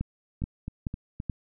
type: two click trains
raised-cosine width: 5 ms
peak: -17 / -21 dBFS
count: 4 / 4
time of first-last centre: 0.01-1.298 / 0.42-1.201 s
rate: 2.33 / 3.84 Hz
effects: none